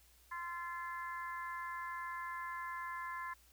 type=harmonic tone with a mistuned harmonic; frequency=346.1 Hz; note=F4; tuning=16 cents flat; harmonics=3 / 4 / 5 / 6; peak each=-42 / -52 / -46 / -52 dBFS; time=0.31-3.34 s; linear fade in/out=10 ms; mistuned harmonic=4; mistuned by=-30 cents; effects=added 60 Hz sine -67 dBFS peak until 3.52 s + white hiss -67 dBFS RMS until 3.52 s